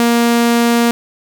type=tone; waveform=sawtooth; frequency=235.3 Hz; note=A#3; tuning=16 cents sharp; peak=-6 dBFS; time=0-0.91 s; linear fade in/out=0 ms; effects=none